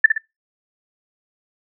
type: tone with echo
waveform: sine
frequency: 1760 Hz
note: A6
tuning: in tune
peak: -4 dBFS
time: 0.04-0.06 s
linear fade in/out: 5 ms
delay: 60 ms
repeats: 2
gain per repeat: -7 dB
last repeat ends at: 0.18 s
effects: noise-tail reverb RT60 0.2 s tail -22 dB re dry